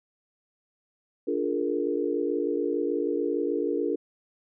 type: chord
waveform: sine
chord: Bb dominant seventh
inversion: first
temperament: just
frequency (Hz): 291.4 / 349.6 / 419.5 / 466.2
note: D4 / F4 / Ab4 / Bb4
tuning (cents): -13 / +2 / +17 / 0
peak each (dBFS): -30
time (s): 1.27-3.96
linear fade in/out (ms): 10
effects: none